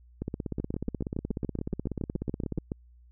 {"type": "two click trains", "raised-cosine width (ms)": 3, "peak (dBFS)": [-19, -18], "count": [40, 16], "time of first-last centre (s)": [[0.22, 2.584], [0.6, 2.719]], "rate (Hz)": [16.5, 7.08], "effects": ["added 60 Hz sine -53 dBFS peak until 3.11 s"]}